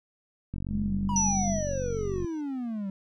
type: click train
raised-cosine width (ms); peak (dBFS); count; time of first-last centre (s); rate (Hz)
5; -22; 81; 0.54-2.246; 46.9
type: tone with pitch glide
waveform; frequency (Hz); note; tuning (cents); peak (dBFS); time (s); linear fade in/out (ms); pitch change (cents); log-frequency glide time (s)
sine; 207.7 to 196.61; G#3 to G3; 0 to +5; -27; 0.69-1.61; 50; -95; 0.84-0.92
type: exponential sweep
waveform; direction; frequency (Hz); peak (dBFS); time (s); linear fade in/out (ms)
triangle; down; 993 to 190; -28; 1.09-2.9; 2
type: tone with exponential decay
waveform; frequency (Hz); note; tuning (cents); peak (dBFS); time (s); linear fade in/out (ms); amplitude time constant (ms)
sine; 5890; F#8; -9; -22; 1.16-2.41; 2; 270
effects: none